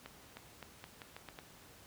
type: accelerating click train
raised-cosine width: 0.3 ms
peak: -30 dBFS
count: 8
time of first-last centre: 0.06-1.389 s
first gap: 310 ms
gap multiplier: 0.83
effects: pink hiss -58 dBFS RMS until 1.86 s + high-pass 60 Hz 12 dB/octave